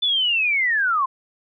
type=linear sweep; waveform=sine; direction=down; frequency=3521 to 1020 Hz; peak=-17 dBFS; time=0.02-1.06 s; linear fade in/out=10 ms; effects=none